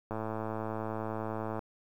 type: click train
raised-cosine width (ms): 1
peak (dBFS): -22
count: 164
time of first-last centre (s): 0.11-1.592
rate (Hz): 110
effects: 10-bit